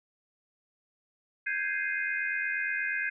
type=chord; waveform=sine; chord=Ab major seventh; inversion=third; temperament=equal with one note detuned; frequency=1568 / 1656.4 / 2093 / 2489 Hz; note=G6 / Ab6 / C7 / Eb7; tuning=0 / -5 / 0 / 0 cents; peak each=-34 / -33 / -34 / -36 dBFS; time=1.46-3.1 s; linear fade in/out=10 ms; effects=none